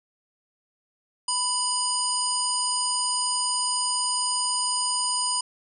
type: harmonic tone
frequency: 987.8 Hz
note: B5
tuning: in tune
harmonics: 1 / 3 / 5 / 7 / 9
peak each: -29 / -35 / -28 / -34 / -27 dBFS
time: 1.28-5.41 s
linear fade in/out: 5 ms
effects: none